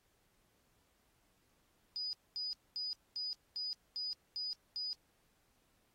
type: tone bursts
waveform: sine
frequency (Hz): 4954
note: D#8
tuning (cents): -8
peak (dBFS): -37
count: 8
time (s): 1.96-4.93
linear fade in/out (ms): 0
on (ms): 170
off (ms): 230
effects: pink hiss -75 dBFS RMS until 5.94 s + AAC 48 kbps